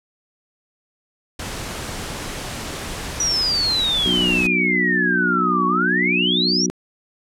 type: noise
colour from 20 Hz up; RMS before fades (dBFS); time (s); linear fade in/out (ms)
pink; -29; 1.39-4.47; 5
type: exponential two-way sweep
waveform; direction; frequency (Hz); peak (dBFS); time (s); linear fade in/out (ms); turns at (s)
sine; down then up; 5890 to 1100 to 5890; -17; 3.2-6.66; 2; 5.67
type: harmonic tone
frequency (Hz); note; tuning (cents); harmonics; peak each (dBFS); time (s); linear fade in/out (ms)
61; B1; -21; 3 / 4 / 5 / 6; -24 / -25 / -26 / -27; 4.06-6.7; 0
effects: low-pass 10000 Hz 12 dB/octave